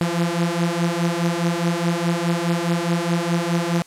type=beating tone pair; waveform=sawtooth; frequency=168.4 / 173.2 Hz; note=E3 / F3; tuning=+37 / -14 cents; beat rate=4.8 Hz; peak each=-18 dBFS; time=0.01-3.82 s; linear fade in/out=0 ms; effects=white hiss -50 dBFS RMS until 3.86 s + low-pass 10000 Hz 12 dB/octave